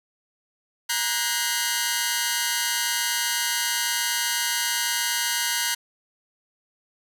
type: tone cluster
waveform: 10% pulse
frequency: 946 / 1473 / 1613 / 2070 Hz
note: A#5 / F#6 / G6 / C7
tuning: +25 / -8 / +49 / -19 cents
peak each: -20 dBFS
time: 0.89-5.75 s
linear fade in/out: 10 ms
effects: none